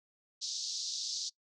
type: band-pass noise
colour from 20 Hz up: pink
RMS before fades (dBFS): -38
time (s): 0.41-1.3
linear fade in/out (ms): 20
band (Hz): 4000 to 6400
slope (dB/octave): 48
effects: noise-tail reverb RT60 0.1 s tail -22 dB re dry